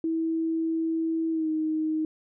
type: tone with pitch glide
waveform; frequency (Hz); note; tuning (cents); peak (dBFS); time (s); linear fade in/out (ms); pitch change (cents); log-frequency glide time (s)
sine; 325.2 to 313; E4 to D#4; -23 to +10; -24; 0.04-2.05; 2; -67; 1.31-1.49
effects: none